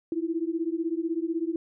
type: beating tone pair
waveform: sine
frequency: 322.4 / 338.4 Hz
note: E4 / E4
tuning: -38 / +45 cents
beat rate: 16 Hz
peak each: -29 dBFS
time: 0.12-1.56 s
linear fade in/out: 2 ms
effects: none